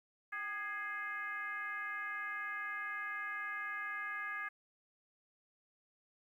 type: tone with frequency modulation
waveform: sine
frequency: 1661.2 Hz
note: G#6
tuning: in tune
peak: -38 dBFS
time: 0.32-4.49 s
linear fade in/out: 10 ms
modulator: 438 Hz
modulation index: 1.1
effects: 12-bit